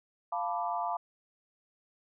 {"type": "chord", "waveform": "sine", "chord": "B half-diminished seventh", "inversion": "second", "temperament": "equal", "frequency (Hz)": [698.5, 880, 987.8, 1174.7], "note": ["F5", "A5", "B5", "D6"], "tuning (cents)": [0, 0, 0, 0], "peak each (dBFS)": [-34, -36, -36, -38], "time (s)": [0.32, 0.97], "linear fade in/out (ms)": 5, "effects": []}